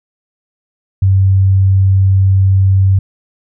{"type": "tone", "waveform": "sine", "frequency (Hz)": 96.1, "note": "G2", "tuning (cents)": -34, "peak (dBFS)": -6, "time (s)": [1.02, 2.99], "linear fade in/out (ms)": 5, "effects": []}